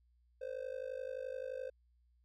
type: tone with amplitude modulation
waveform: triangle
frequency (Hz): 518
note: C5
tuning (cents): -17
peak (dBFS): -34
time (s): 0.41-1.7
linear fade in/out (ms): 10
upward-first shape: sine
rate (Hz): 51.6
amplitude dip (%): 90
effects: added 60 Hz sine -68 dBFS peak until 2.24 s